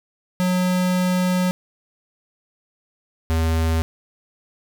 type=tone pair in turn; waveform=square; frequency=182.1 / 81.12 Hz; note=F#3 / E2; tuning=-27 / -27 cents; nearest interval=octave + major second; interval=1400 cents; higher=first; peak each=-18 dBFS; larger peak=neither; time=0.4-1.51 / 3.3-3.82 s; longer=first; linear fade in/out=0 ms; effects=none